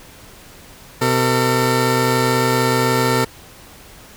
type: tone pair together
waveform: 15% pulse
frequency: 126.8 / 451.1 Hz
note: B2 / A4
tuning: +46 / +43 cents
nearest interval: octave + minor seventh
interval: 2197 cents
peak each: -11 dBFS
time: 1.01-3.25 s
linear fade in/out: 10 ms
effects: pink hiss -42 dBFS RMS until 4.16 s

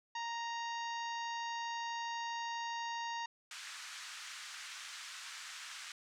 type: harmonic tone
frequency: 932.3 Hz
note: A#5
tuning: in tune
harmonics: 1 / 2 / 3 / 4 / 5 / 6 / 7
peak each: -39 / -45 / -49 / -51 / -53 / -55 / -56 dBFS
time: 0.15-3.26 s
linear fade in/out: 5 ms
type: band-pass noise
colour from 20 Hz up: pink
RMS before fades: -48 dBFS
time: 3.51-5.92 s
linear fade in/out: 2 ms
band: 1300 to 7900 Hz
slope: 24 dB/octave
effects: none

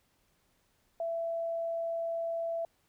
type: tone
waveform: sine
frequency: 667 Hz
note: E5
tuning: 20 cents sharp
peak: -31 dBFS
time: 1-2.65 s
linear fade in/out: 2 ms
effects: pink hiss -72 dBFS RMS until 2.88 s

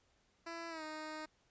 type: tone with pitch glide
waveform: 10% pulse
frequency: 334.2 to 310 Hz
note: E4 to D#4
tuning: +24 to -6 cents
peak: -35 dBFS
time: 0.46-1.26 s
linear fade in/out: 10 ms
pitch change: -130 cents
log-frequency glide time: 0.69-0.83 s
effects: pink hiss -74 dBFS RMS until 1.5 s + resampled to 16000 Hz

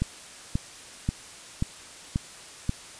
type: click train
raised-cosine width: 5 ms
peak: -12 dBFS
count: 6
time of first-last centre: 0.02-2.694 s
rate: 1.87 Hz
effects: white hiss -45 dBFS RMS until 2.99 s + resampled to 22050 Hz

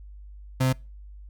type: tone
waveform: 35% pulse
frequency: 130 Hz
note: C3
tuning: 11 cents flat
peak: -18 dBFS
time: 0.6-0.73 s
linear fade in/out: 10 ms
effects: noise-tail reverb RT60 0.3 s tail -25 dB re dry + added 50 Hz sine -41 dBFS peak until 1.29 s

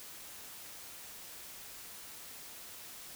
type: silence
effects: white hiss -49 dBFS RMS until 3.15 s

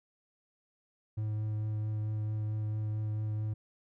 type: tone with vibrato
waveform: triangle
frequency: 107.3 Hz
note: A2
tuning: 43 cents flat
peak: -29 dBFS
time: 1.17-3.54 s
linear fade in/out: 10 ms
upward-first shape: triangle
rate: 4.5 Hz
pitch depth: 13 cents each way
effects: none

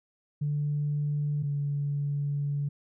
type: tone pair in turn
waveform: sine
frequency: 146.83 / 143.48 Hz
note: D3 / D3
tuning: 0 / -40 cents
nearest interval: unison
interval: 40 cents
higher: first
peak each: -25 / -26 dBFS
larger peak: first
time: 0.41-1.43 / 1.43-2.69 s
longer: second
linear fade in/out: 10 ms
effects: tanh soft clip ceiling -21 dBFS

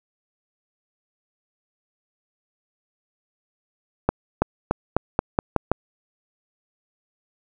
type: accelerating click train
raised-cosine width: 1 ms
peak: -3 dBFS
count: 8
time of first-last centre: 4.09-5.716 s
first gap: 330 ms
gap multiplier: 0.88
effects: none

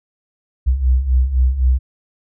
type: beating tone pair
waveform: sine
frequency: 61.2 / 65.1 Hz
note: B1 / C2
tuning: -15 / -8 cents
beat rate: 3.9 Hz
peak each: -18 / -13 dBFS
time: 0.66-1.79 s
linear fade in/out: 20 ms
effects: none

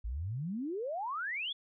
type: exponential sweep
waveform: sine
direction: up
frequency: 50.7 to 3528 Hz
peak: -34 dBFS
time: 0.04-1.53 s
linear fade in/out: 10 ms
effects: none

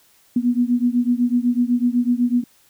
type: beating tone pair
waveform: sine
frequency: 240 / 248 Hz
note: B3 / B3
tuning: -49 / +7 cents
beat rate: 8 Hz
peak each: -18 / -19 dBFS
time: 0.36-2.44 s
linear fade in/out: 5 ms
effects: white hiss -56 dBFS RMS until 2.69 s

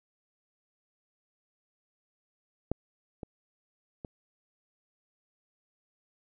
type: clicks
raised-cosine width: 2 ms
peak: -15 / -25 / -26 dBFS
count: 3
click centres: 2.716 / 3.232 / 4.048 s
effects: none

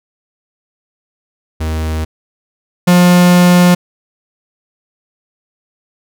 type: tone pair in turn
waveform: 45% pulse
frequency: 79 / 177.55 Hz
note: D#2 / F3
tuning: +27 / +29 cents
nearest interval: octave + major second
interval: 1402 cents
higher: second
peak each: -15 / -5 dBFS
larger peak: second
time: 1.6-2.05 / 2.87-3.75 s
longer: second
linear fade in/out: 10 ms
effects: none

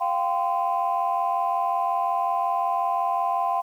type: chord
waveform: sine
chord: F suspended second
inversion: none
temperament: equal with one note detuned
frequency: 698.5 / 784 / 1031.5 Hz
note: F5 / G5 / C6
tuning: 0 / 0 / -25 cents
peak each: -25 dBFS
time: 0-3.62 s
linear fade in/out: 20 ms
effects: tanh soft clip ceiling -14 dBFS + 9-bit

